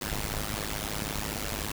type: noise with amplitude modulation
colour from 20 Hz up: pink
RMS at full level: -29 dBFS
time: 0.01-1.72 s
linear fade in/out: 5 ms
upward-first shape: sine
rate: 104 Hz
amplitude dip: 100%
effects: none